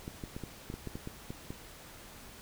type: clicks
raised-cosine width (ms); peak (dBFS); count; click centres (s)
3; -26; 11; 0.079 / 0.238 / 0.365 / 0.437 / 0.701 / 0.74 / 0.873 / 0.955 / 1.074 / 1.305 / 1.505
effects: pink hiss -51 dBFS RMS until 2.41 s